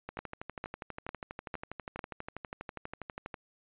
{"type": "two click trains", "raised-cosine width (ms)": 0.5, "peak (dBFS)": [-24, -21], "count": [41, 5], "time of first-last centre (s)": [[0.09, 3.342], [0.19, 1.992]], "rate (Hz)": [12.3, 2.22], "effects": ["resampled to 8000 Hz"]}